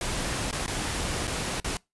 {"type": "noise with dropouts", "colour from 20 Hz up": "pink", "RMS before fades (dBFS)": -30, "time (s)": [0.01, 1.77], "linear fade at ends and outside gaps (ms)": 2, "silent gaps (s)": [[0.512, 0.527], [0.663, 0.678], [1.272, 1.276], [1.601, 1.644]], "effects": ["noise-tail reverb RT60 0.2 s tail -23 dB re dry", "resampled to 24000 Hz"]}